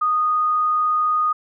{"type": "tone", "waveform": "sine", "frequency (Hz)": 1237, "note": "D#6", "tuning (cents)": -10, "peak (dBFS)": -16, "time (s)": [0.01, 1.33], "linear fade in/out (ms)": 10, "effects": []}